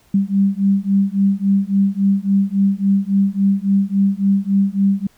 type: beating tone pair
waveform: sine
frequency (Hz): 195.2 / 198.8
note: G3 / G3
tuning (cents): -7 / +25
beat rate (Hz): 3.6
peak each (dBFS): -16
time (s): 0.14-5.07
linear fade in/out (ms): 5
effects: pink hiss -55 dBFS RMS until 5.17 s